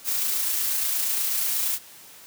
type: noise with amplitude modulation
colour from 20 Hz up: blue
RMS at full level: -24 dBFS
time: 0.04-1.79 s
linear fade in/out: 50 ms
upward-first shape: sine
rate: 28.4 Hz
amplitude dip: 25%
effects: white hiss -47 dBFS RMS until 2.26 s + high-pass 80 Hz 12 dB/octave